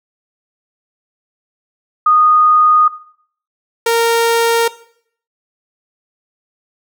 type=tone pair in turn; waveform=sine / sawtooth; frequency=1235 / 462.6 Hz; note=D#6 / A#4; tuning=-13 / -13 cents; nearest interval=octave + perfect fourth; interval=1700 cents; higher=first; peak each=-7 dBFS; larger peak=neither; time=2.06-2.88 / 3.86-4.68 s; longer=neither; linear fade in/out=5 ms; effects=noise-tail reverb RT60 0.6 s tail -17 dB re dry